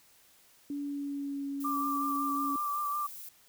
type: tone with pitch glide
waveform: sine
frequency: 285.7 to 279 Hz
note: D4 to C#4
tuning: -48 to +11 cents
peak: -33 dBFS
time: 0.7-2.56 s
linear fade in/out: 2 ms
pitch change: -41 cents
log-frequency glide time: 0.81-1.47 s
type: noise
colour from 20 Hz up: violet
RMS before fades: -45 dBFS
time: 1.6-3.29 s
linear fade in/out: 5 ms
type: tone with vibrato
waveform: sine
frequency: 1174.7 Hz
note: D6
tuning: in tune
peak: -30 dBFS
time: 1.64-3.07 s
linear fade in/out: 10 ms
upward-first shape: sine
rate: 5.4 Hz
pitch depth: 29 cents each way
effects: white hiss -62 dBFS RMS until 3.48 s